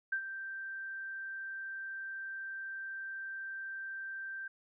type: tone with ADSR envelope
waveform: sine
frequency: 1568 Hz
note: G6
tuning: in tune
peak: -29 dBFS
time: 0.12-4.48 s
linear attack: 7 ms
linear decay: 80 ms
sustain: -10 dB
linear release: 6 ms
effects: none